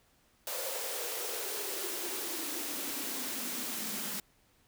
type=noise with high-pass filter sweep; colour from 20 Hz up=white; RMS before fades=-37 dBFS; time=0.47-4.2 s; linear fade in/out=2 ms; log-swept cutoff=540 to 200 Hz; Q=6.4; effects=pink hiss -68 dBFS RMS until 4.67 s

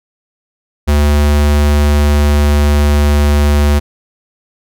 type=tone with pitch glide; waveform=square; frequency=73.42 to 73 Hz; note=D2 to D2; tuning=0 to -10 cents; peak=-8 dBFS; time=0.87-3.8 s; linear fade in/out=20 ms; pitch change=-10 cents; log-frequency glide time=1.23-3.65 s; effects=none

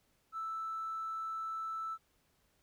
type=tone with tanh clipping; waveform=triangle; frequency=1318.5 Hz; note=E6; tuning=in tune; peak=-36 dBFS; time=0.32-1.98 s; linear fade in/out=50 ms; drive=1 dB; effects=pink hiss -74 dBFS RMS until 2.62 s

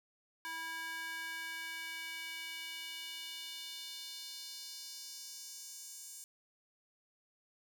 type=tone with high-pass filter sweep; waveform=square; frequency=325.7 Hz; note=E4; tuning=21 cents flat; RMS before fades=-45 dBFS; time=0.45-6.24 s; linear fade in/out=0 ms; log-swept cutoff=1300 to 7400 Hz; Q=2.2; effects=none

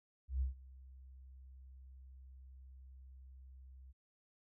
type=tone with ADSR envelope; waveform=sine; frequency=65.2 Hz; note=C2; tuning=5 cents flat; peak=-31 dBFS; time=0.28-3.93 s; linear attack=130 ms; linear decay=130 ms; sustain=-22 dB; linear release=25 ms; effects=none

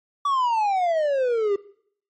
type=exponential sweep; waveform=triangle; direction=down; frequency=1161 to 390.3 Hz; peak=-17 dBFS; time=0.25-1.56 s; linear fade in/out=5 ms; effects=noise-tail reverb RT60 0.6 s tail -19 dB re dry + MP3 32 kbps

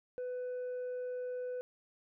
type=tone with tanh clipping; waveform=triangle; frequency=499.1 Hz; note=B4; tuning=18 cents sharp; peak=-37 dBFS; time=0.18-1.61 s; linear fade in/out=0 ms; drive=7 dB; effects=none

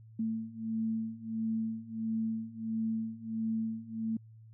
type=beating tone pair; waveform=sine; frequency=222.2 / 223.7 Hz; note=A3 / A3; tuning=+17 / +29 cents; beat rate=1.5 Hz; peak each=-36 / -34 dBFS; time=0.19-4.17 s; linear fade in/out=5 ms; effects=added 111 Hz sine -51 dBFS peak until 4.53 s

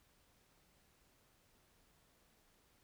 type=silence; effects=pink hiss -72 dBFS RMS until 2.83 s

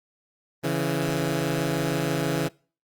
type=tone pair together; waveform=15% pulse; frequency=139.6 / 165.9 Hz; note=C#3 / E3; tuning=+13 / +11 cents; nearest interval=minor third; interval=298 cents; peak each=-20 dBFS; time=0.63-2.49 s; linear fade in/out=20 ms; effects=noise-tail reverb RT60 0.4 s tail -24 dB re dry + Opus 32 kbps

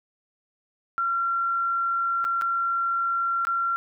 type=tone with dropouts; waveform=sine; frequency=1369 Hz; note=F6; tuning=35 cents flat; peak=-22 dBFS; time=0.98-3.76 s; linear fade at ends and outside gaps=0 ms; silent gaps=2.243-2.25 / 2.413-2.42 / 3.451-3.47 s; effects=none

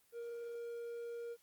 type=tone; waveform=triangle; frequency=470 Hz; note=A#4; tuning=14 cents sharp; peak=-40 dBFS; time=0.12-1.37 s; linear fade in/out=50 ms; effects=white hiss -71 dBFS RMS until 1.42 s + Opus 24 kbps

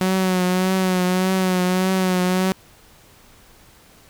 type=tone with vibrato; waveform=sawtooth; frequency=185 Hz; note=F#3; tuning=in tune; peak=-13 dBFS; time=0.01-2.52 s; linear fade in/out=0 ms; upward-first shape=triangle; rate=1.7 Hz; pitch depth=43 cents each way; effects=pink hiss -50 dBFS RMS until 4.09 s

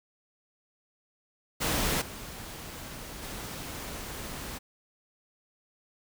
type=noise with level steps; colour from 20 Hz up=pink; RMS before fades=-28 / -42 / -39 dBFS; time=1.6-4.59 s; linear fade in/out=20 ms; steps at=2.01 / 3.22 s; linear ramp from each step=10 ms; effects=none

